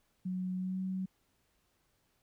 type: tone with pitch glide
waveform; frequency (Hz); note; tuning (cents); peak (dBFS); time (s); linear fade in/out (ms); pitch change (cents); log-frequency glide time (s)
sine; 184.2 to 187.85; F#3 to F#3; -7 to +26; -33; 0.25-1.06; 10; +33; 0.56-0.8
effects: pink hiss -75 dBFS RMS until 2.22 s